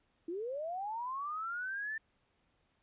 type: linear sweep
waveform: sine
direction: up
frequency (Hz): 320 to 1793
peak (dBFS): -36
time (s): 0.28-1.98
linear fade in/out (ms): 5
effects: pink hiss -75 dBFS RMS until 2.82 s + resampled to 8000 Hz